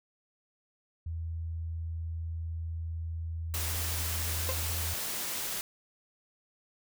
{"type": "tone", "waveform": "sine", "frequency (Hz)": 82.2, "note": "E2", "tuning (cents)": -4, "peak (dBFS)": -33, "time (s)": [1.06, 4.94], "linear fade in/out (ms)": 5}
{"type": "noise", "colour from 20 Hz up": "white", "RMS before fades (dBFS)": -35, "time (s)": [3.54, 5.61], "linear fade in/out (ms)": 0}
{"type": "tone with exponential decay", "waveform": "30% pulse", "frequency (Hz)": 523.3, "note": "C5", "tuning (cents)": 0, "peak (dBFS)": -26, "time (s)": [4.49, 4.61], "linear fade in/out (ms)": 0, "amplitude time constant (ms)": 24}
{"effects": []}